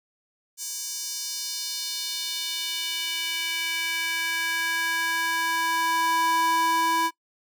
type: tone with high-pass filter sweep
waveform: square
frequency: 329.6 Hz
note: E4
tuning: in tune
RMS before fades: -27 dBFS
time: 0.57-7.11 s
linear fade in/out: 50 ms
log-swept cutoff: 6700 to 750 Hz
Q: 2.1
effects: noise-tail reverb RT60 0.1 s tail -20 dB re dry